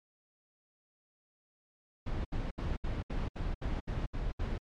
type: noise bursts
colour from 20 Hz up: brown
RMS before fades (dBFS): -34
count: 10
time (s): 2.06-4.581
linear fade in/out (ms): 10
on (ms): 190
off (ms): 69
effects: low-pass 4000 Hz 12 dB/octave + MP3 96 kbps